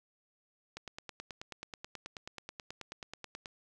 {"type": "click train", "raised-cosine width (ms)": 0.2, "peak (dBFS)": -25, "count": 26, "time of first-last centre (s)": [0.77, 3.458], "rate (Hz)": 9.3, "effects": []}